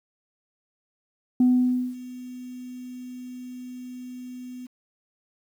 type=tone with ADSR envelope; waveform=sine; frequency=250.5 Hz; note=B3; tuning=25 cents sharp; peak=-13 dBFS; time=1.4-4.67 s; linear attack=4 ms; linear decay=540 ms; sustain=-22 dB; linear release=13 ms; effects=tanh soft clip ceiling -12 dBFS + 9-bit